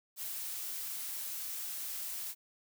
blue noise, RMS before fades -40 dBFS, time 0.16-2.35 s, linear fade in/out 50 ms, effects none

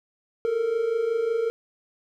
triangle tone pair together, 436.3 / 461.7 Hz, A4 / A#4, -15 / -17 cents, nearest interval minor second, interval 98 cents, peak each -27 / -21 dBFS, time 0.45-1.5 s, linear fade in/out 0 ms, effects none

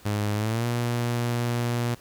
sawtooth tone with pitch glide, 104.1 to 119.58 Hz, G#2 to A#2, +5 to +45 cents, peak -20 dBFS, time 0.05-1.95 s, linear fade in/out 10 ms, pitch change +240 cents, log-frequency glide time 0.35-0.66 s, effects pink hiss -52 dBFS RMS until 2 s

